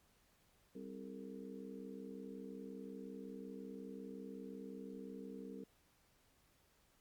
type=harmonic tone with a mistuned harmonic; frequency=65.5 Hz; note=C2; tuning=2 cents sharp; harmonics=3 / 4 / 5 / 6 / 7; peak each=-51 / -51 / -58 / -56 / -53 dBFS; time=0.75-5.64 s; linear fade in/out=5 ms; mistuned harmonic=6; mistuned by=+86 cents; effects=pink hiss -73 dBFS RMS until 7 s + MP3 96 kbps